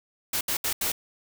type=noise bursts at uneven times; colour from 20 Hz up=white; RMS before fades=-27 dBFS; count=4; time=0.33-0.41 / 0.48-0.57 / 0.64-0.73 / 0.81-0.92 s; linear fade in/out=5 ms; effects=none

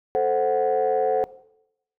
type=chord; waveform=sine; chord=F# diminished; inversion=first; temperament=equal; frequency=440 / 523.3 / 740 Hz; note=A4 / C5 / F#5; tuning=0 / 0 / 0 cents; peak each=-22 / -22 / -22 dBFS; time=0.15-1.24 s; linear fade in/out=0 ms; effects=noise-tail reverb RT60 0.8 s tail -19 dB re dry + tanh soft clip ceiling -13 dBFS

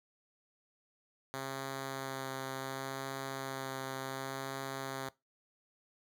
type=tone with vibrato; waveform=5% pulse; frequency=134.2 Hz; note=C3; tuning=44 cents sharp; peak=-27 dBFS; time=1.34-5.09 s; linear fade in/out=0 ms; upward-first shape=sine; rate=0.69 Hz; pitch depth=14 cents each way; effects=noise-tail reverb RT60 0.2 s tail -20 dB re dry

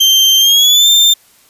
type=tone with pitch glide; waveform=35% pulse; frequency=3142 to 3588 Hz; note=G7 to A7; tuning=+3 to +33 cents; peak=-4 dBFS; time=0-1.14 s; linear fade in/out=10 ms; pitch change=+230 cents; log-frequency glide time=0.39-0.88 s; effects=white hiss -48 dBFS RMS until 1.49 s + resampled to 32000 Hz

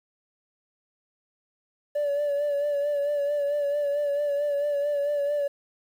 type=tone with vibrato; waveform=triangle; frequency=577 Hz; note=D5; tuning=31 cents flat; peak=-20 dBFS; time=1.95-5.48 s; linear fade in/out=10 ms; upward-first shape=sine; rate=4.5 Hz; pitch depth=36 cents each way; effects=tanh soft clip ceiling -19 dBFS + 9-bit

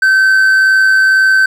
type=tone with amplitude modulation; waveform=triangle; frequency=1541 Hz; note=G6; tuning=30 cents flat; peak=-3 dBFS; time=0.02-1.46 s; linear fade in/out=5 ms; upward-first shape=sine; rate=102 Hz; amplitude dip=30%; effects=none

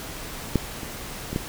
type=clicks; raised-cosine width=3 ms; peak=-6 / -21 / -17 / -11 dBFS; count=4; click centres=0.557 / 0.832 / 1.33 / 1.361 s; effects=pink hiss -36 dBFS RMS until 1.48 s

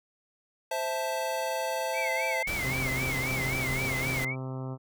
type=chord; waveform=square; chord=A minor; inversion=first; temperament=equal; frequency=523.3 / 659.3 / 880 Hz; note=C5 / E5 / A5; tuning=0 / 0 / 0 cents; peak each=-34 dBFS; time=0.71-2.43 s; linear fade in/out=5 ms
type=tone with vibrato; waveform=sine; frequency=2177 Hz; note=C#7; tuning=32 cents flat; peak=-30 dBFS; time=1.93-4.36 s; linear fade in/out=50 ms; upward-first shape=sine; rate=3.8 Hz; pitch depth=120 cents each way
type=noise; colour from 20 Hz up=pink; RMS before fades=-35 dBFS; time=2.47-4.25 s; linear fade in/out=5 ms
type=harmonic tone; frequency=130.81 Hz; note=C3; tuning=in tune; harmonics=1 / 2 / 3 / 4 / 5 / 6 / 7 / 8 / 9 / 10; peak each=-34 / -40 / -44 / -46 / -48 / -50 / -51 / -52 / -53 / -54 dBFS; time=2.61-4.78 s; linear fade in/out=50 ms
effects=none

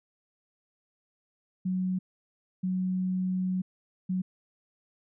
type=tone bursts at uneven times; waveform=sine; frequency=185 Hz; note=F#3; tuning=in tune; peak=-26 dBFS; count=3; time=1.65-1.99 / 2.63-3.62 / 4.09-4.22 s; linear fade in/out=10 ms; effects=none

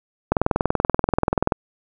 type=click train; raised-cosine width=1 ms; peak=-3 dBFS; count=26; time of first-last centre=0.32-1.522 s; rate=20.8 Hz; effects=none

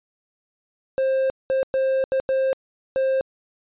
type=tone bursts at uneven times; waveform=triangle; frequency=530 Hz; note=C5; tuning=22 cents sharp; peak=-16 dBFS; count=6; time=0.98-1.3 / 1.5-1.63 / 1.74-2.04 / 2.12-2.2 / 2.29-2.53 / 2.96-3.21 s; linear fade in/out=0 ms; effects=resampled to 8000 Hz

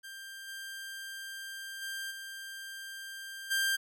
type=tone with level steps; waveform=sawtooth; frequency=1585 Hz; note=G6; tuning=19 cents sharp; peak=-40 / -37 / -33 / -38 / -24 dBFS; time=0.03-3.77 s; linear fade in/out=20 ms; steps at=0.47 / 1.81 / 2.1 / 3.5 s; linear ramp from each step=20 ms; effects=none

